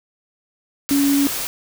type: tone in noise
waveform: sine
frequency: 281.2 Hz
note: C#4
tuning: 25 cents sharp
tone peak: -14 dBFS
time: 0.91-1.27 s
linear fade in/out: 0 ms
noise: white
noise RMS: -25 dBFS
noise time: 0.89-1.47 s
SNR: +8 dB
effects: none